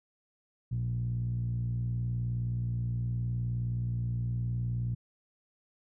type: tone with low-pass filter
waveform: 10% pulse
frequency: 59.2 Hz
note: A#1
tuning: 27 cents sharp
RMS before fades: -32 dBFS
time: 0.71-4.95 s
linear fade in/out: 10 ms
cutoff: 130 Hz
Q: 6.5
effects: none